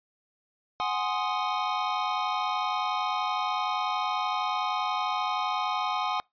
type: chord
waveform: square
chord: Ab dominant seventh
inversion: third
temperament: equal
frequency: 740 / 830.6 / 1046.5 / 1244.5 Hz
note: Gb5 / Ab5 / C6 / Eb6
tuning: 0 / 0 / 0 / 0 cents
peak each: -33 dBFS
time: 0.8-6.2 s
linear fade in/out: 0 ms
effects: noise-tail reverb RT60 0.2 s tail -26 dB re dry + resampled to 11025 Hz